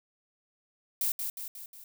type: noise with echo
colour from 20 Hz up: violet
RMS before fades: -29 dBFS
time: 1.01-1.12 s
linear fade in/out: 2 ms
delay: 180 ms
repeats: 4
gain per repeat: -5 dB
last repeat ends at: 1.84 s
effects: none